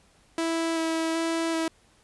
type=tone with vibrato; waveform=sawtooth; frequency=327.1 Hz; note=E4; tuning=13 cents flat; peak=-21 dBFS; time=0.38-1.68 s; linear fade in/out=2 ms; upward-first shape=square; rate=1.3 Hz; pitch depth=11 cents each way; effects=pink hiss -61 dBFS RMS until 2.03 s + resampled to 24000 Hz